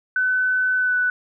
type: tone with pitch glide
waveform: sine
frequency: 1509 to 1489.9 Hz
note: F#6 to F#6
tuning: +34 to +12 cents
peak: -17 dBFS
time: 0.16-1.1 s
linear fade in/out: 2 ms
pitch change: -22 cents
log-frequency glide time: 0.76-0.96 s
effects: none